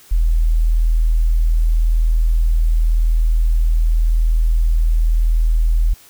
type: tone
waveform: sine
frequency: 40.45 Hz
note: E1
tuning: 32 cents flat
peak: -11 dBFS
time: 0.11-5.94 s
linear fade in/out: 10 ms
effects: white hiss -46 dBFS RMS until 6.09 s